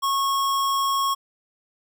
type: tone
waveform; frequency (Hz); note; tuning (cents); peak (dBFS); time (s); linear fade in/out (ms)
square; 1096; C#6; -20; -21; 0.02-1.15; 20
effects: none